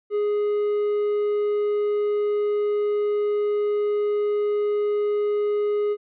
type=tone; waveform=triangle; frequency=415.3 Hz; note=G#4; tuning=in tune; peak=-18 dBFS; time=0.1-5.97 s; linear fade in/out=50 ms; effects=resampled to 8000 Hz